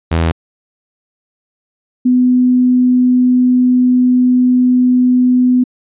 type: tone pair in turn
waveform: sawtooth / sine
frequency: 82.41 / 250.5 Hz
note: E2 / B3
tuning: 0 / +25 cents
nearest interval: octave + perfect fifth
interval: 1925 cents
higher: second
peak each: -7 dBFS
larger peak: neither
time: 0.11-0.32 / 2.05-5.64 s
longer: second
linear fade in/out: 10 ms
effects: resampled to 8000 Hz

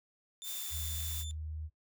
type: tone with pitch glide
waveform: 25% pulse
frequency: 3573 to 3540 Hz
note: A7 to A7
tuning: +26 to +10 cents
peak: -39 dBFS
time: 0.42-1.31 s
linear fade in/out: 0 ms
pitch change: -16 cents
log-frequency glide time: 0.55-0.64 s
type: noise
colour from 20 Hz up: blue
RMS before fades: -41 dBFS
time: 0.43-1.25 s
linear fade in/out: 50 ms
type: tone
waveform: sine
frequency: 77.78 Hz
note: D#2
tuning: in tune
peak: -38 dBFS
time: 0.7-1.7 s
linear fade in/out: 50 ms
effects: noise-tail reverb RT60 0.1 s tail -18 dB re dry

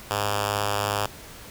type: tone with notch filter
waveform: 5% pulse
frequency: 102.6 Hz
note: G#2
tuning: 21 cents flat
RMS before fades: -26 dBFS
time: 0.11-1.06 s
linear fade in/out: 0 ms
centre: 250 Hz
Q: 0.66
effects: pink hiss -43 dBFS RMS until 1.5 s

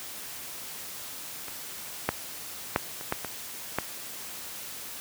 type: clicks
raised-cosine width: 0.5 ms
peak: -25 / -8 / -7 / -23 / -11 / -18 / -10 dBFS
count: 7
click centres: 1.483 / 2.09 / 2.761 / 3.011 / 3.124 / 3.247 / 3.786 s
effects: white hiss -40 dBFS RMS until 5 s + high-pass 60 Hz 12 dB/octave

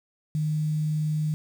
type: tone with quantisation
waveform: sine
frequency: 153.6 Hz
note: D#3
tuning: 22 cents flat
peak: -23 dBFS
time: 0.35-1.34 s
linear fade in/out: 0 ms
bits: 8
effects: none

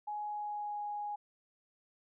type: tone with pitch glide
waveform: sine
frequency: 837 to 828.8 Hz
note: G#5 to G#5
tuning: +13 to -4 cents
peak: -36 dBFS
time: 0.07-1.16 s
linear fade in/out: 10 ms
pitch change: -17 cents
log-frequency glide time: 0.25-0.81 s
effects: none

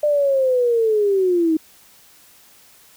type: linear sweep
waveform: sine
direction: down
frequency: 601 to 311.1 Hz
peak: -14 dBFS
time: 0.03-1.57 s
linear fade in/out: 5 ms
effects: white hiss -50 dBFS RMS until 2.96 s

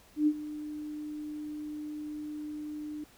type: tone with ADSR envelope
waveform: sine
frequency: 300.9 Hz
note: D4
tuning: 42 cents sharp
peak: -20 dBFS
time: 0.16-3.04 s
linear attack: 110 ms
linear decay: 59 ms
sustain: -16 dB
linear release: 4 ms
effects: pink hiss -59 dBFS RMS until 3.17 s

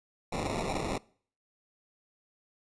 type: noise with sample-and-hold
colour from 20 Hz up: blue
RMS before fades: -33 dBFS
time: 0.32-0.98 s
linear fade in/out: 5 ms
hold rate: 1575 Hz
effects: noise-tail reverb RT60 0.5 s tail -23 dB re dry + resampled to 22050 Hz

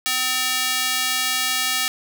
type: tone with high-pass filter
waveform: square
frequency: 256.2 Hz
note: C4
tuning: 36 cents flat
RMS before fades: -22 dBFS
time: 0.06-1.88 s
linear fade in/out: 0 ms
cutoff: 2200 Hz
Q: 0.72
effects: none

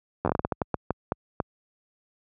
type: slowing click train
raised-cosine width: 1 ms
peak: -10 dBFS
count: 14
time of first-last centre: 0.25-1.402 s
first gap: 11 ms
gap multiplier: 1.31
effects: high-pass 60 Hz 12 dB/octave

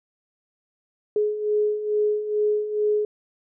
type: beating tone pair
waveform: sine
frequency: 419.4 / 421.7 Hz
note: G#4 / G#4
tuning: +17 / +26 cents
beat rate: 2.3 Hz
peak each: -27 / -21 dBFS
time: 1.16-3.05 s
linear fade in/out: 2 ms
effects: none

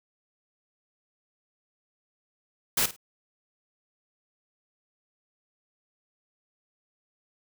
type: noise with echo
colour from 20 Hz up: white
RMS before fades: -24 dBFS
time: 2.77-2.86 s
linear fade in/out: 5 ms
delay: 52 ms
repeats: 2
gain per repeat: -14 dB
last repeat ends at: 2.964 s
effects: none

